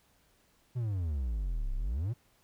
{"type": "exponential two-way sweep", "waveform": "triangle", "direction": "down then up", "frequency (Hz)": [128.7, 30.91, 128.7], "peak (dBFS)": -28, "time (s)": [0.75, 2.14], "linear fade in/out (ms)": 20, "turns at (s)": 1.74, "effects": ["pink hiss -68 dBFS RMS until 2.43 s"]}